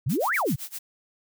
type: exponential two-way sweep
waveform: sine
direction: up then down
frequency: 107.8 to 2370 to 107.8 Hz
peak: -22 dBFS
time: 0.06-0.56 s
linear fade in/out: 10 ms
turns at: 0.35 s
type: noise with tremolo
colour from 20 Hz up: blue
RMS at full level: -34 dBFS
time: 0.09-0.79 s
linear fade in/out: 10 ms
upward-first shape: sine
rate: 7.8 Hz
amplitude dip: 95%
effects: none